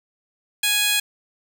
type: tone with high-pass filter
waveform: 15% pulse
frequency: 830.6 Hz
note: G#5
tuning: in tune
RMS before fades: -20 dBFS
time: 0.63-1 s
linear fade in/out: 5 ms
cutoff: 3000 Hz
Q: 0.79
effects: none